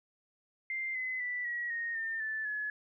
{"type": "tone with pitch steps", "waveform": "sine", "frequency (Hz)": [2093, 2032, 1973.2, 1916, 1860.3, 1806.3, 1753.9, 1703], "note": ["C7", "B6", "B6", "A#6", "A#6", "A6", "A6", "G#6"], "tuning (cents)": [0, 49, -2, 47, -4, 45, -6, 43], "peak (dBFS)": -33, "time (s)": [0.7, 2.7], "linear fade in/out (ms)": 2, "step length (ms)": 250, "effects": []}